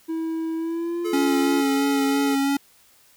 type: tone with pitch glide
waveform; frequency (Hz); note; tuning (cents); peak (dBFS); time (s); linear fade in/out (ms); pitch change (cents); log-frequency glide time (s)
triangle; 324.6 to 345.9; E4 to F4; -27 to -17; -22; 0.08-1.62; 20; +110; 0.56-1.03
type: tone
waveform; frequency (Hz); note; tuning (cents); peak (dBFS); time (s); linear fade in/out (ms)
square; 429.5; A4; -42; -28; 1.04-2.36; 20
type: tone with vibrato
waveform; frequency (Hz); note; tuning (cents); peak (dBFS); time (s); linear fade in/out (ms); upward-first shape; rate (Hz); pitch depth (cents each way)
square; 277.2; C#4; 0; -20; 1.13-2.57; 5; sine; 3; 17
effects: white hiss -56 dBFS RMS until 3.16 s